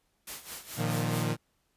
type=noise with tremolo; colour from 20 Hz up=white; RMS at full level=-39 dBFS; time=0.27-1.3 s; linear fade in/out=5 ms; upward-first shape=sine; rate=4.7 Hz; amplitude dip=75%
type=chord; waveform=sawtooth; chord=Bb suspended fourth; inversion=none; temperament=equal with one note detuned; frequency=116.54 / 153.24 / 174.61 Hz; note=Bb2 / Eb3 / F3; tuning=0 / -26 / 0 cents; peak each=-27 / -28 / -30 dBFS; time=0.76-1.37 s; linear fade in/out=50 ms
effects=pink hiss -74 dBFS RMS until 1.76 s + resampled to 32000 Hz

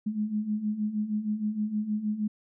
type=beating tone pair; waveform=sine; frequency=207.7 / 214.1 Hz; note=G#3 / A3; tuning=0 / -47 cents; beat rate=6.4 Hz; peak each=-33 / -28 dBFS; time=0.06-2.28 s; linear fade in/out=10 ms; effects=none

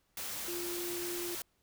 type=tone in noise; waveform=sine; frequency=349.2 Hz; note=F4; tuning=in tune; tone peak=-38 dBFS; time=0.48-1.35 s; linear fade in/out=2 ms; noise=white; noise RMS=-40 dBFS; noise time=0.17-1.42 s; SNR=-1 dB; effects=pink hiss -75 dBFS RMS until 1.62 s

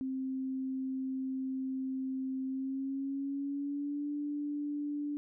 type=tone with pitch glide; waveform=sine; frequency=263.2 to 292 Hz; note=C4 to D4; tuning=+10 to -10 cents; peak=-33 dBFS; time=0.01-5.17 s; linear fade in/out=0 ms; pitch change=+180 cents; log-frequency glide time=2.45-4.11 s; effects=none

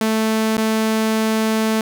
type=tone with dropouts; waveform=sawtooth; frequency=220 Hz; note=A3; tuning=in tune; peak=-12 dBFS; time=0.01-1.81 s; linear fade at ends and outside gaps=2 ms; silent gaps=0.57-0.579 s; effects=none

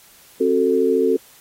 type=chord; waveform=sine; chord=F# diminished; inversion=second; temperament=just; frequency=266.4 / 370 / 444 Hz; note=C4 / F#4 / A4; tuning=+31 / 0 / +16 cents; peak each=-21 / -19 / -17 dBFS; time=0.4-1.17 s; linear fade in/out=10 ms; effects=white hiss -49 dBFS RMS until 1.4 s + AAC 48 kbps

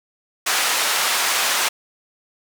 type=band-pass noise; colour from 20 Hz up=pink; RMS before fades=-20 dBFS; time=0.46-1.69 s; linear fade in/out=10 ms; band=950 to 12000 Hz; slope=12 dB/octave; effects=none

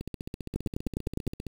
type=two click trains; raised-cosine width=3 ms; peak=-16 / -23 dBFS; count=8 / 23; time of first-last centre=0.56-1.276 / 0.01-1.467 s; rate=9.77 / 15.1 Hz; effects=7-bit

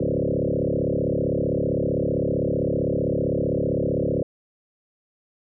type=tone with frequency modulation; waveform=sine; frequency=326.5 Hz; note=E4; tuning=17 cents flat; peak=-20 dBFS; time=0-4.23 s; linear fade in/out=5 ms; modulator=35.5 Hz; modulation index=6.5; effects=none

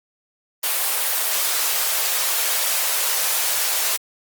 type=high-pass noise; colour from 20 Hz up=white; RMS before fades=-21 dBFS; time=0.63-3.97 s; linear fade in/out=10 ms; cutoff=490 Hz; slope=24 dB/octave; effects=Opus 24 kbps

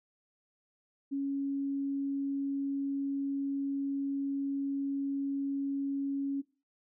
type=tone; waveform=sine; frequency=277.2 Hz; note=C#4; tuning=in tune; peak=-30 dBFS; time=1.11-6.42 s; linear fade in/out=20 ms; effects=noise-tail reverb RT60 0.3 s tail -17 dB re dry

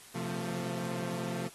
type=chord; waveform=sawtooth; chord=F major; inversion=second; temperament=equal with one note detuned; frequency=130.81 / 174.61 / 223.7 Hz; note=C3 / F3 / A3; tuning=0 / 0 / +29 cents; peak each=-37 / -34 / -36 dBFS; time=0.14-1.49 s; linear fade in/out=20 ms; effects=white hiss -53 dBFS RMS until 1.54 s + AAC 32 kbps

